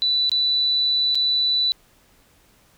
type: tone with dropouts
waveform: sine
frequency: 3972 Hz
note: B7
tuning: 9 cents sharp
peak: -17 dBFS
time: 0.02-1.72 s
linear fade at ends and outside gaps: 0 ms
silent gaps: 0.295-0.317 / 1.147-1.154 s
effects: pink hiss -57 dBFS RMS until 2.77 s